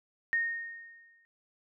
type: tone with exponential decay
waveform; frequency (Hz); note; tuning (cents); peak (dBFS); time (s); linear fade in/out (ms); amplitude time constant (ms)
sine; 1849; A#6; -15; -24; 0.33-1.25; 0; 200
effects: none